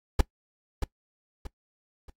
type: noise with echo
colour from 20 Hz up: brown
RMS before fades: -17 dBFS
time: 0.19-0.21 s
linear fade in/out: 5 ms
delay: 630 ms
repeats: 3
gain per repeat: -9 dB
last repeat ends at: 2.1 s
effects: noise-tail reverb RT60 0.1 s tail -21 dB re dry + AAC 48 kbps